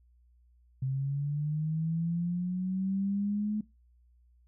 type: linear sweep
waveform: sine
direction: up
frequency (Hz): 130.81 to 213.6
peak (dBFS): -28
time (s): 0.82-3.61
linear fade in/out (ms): 5
effects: noise-tail reverb RT60 0.2 s tail -19 dB re dry + added 60 Hz sine -60 dBFS peak until 4.47 s